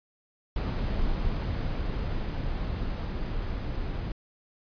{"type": "noise with level ramp", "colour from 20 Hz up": "brown", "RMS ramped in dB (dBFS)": [-28, -32], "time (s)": [0.56, 4.12], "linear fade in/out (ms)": 2, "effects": ["resampled to 11025 Hz"]}